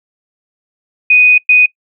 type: tone bursts at uneven times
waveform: sine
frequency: 2489 Hz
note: D#7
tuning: in tune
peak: -4 dBFS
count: 2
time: 1.1-1.38 / 1.49-1.66 s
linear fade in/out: 5 ms
effects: noise-tail reverb RT60 0.1 s tail -22 dB re dry